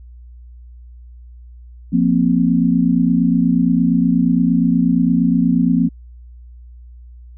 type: chord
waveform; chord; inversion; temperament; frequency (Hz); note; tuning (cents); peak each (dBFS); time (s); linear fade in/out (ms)
sine; F suspended fourth; none; equal; 174.61 / 233.1 / 261.6; F3 / Bb3 / C4; 0 / 0 / 0; -16; 1.92-5.89; 20
effects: added 60 Hz sine -36 dBFS peak until 7.37 s